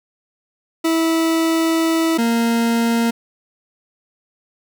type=tone pair in turn; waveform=40% pulse; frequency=326.5 / 231.8 Hz; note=E4 / A#3; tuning=-17 / -10 cents; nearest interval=tritone; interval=593 cents; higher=first; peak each=-14 dBFS; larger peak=neither; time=0.84-2.18 / 2.18-3.11 s; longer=first; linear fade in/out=10 ms; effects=none